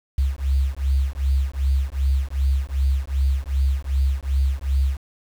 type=beating tone pair; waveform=sine; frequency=66.3 / 68.9 Hz; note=C2 / C#2; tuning=+23 / -10 cents; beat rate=2.6 Hz; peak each=-21 dBFS; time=0.18-4.97 s; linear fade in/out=5 ms; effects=7-bit